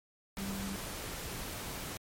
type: tone in noise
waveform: sine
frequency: 195.6 Hz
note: G3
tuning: 4 cents flat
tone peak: -37 dBFS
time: 0.38-0.76 s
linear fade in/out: 0 ms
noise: pink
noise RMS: -41 dBFS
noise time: 0.37-1.97 s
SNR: +1 dB
effects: MP3 64 kbps